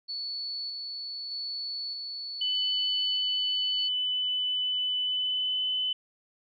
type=tone with tremolo; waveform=sine; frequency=4435 Hz; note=C#8; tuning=in tune; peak=-32 dBFS; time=0.08-3.89 s; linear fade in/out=20 ms; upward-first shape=square; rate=0.81 Hz; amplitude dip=25%
type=tone with pitch glide; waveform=sine; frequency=2998 to 3019 Hz; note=F#7 to F#7; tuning=+22 to +34 cents; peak=-26 dBFS; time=2.41-5.93 s; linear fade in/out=5 ms; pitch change=+12 cents; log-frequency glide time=4.94-5.66 s
effects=none